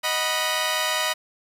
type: chord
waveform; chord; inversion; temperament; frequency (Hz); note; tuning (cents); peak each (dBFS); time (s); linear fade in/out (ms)
10% pulse; B major; first; equal with one note detuned; 622.3 / 740 / 978.1; D#5 / F#5 / B5; 0 / 0 / -17; -17 / -22 / -17; 0.03-1.14; 20
effects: resampled to 32000 Hz + 8-bit